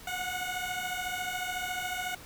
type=beating tone pair; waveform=15% pulse; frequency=724 / 738 Hz; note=F#5 / F#5; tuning=-38 / -5 cents; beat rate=14 Hz; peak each=-29 dBFS; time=0.07-2.15 s; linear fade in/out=5 ms; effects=pink hiss -49 dBFS RMS until 2.25 s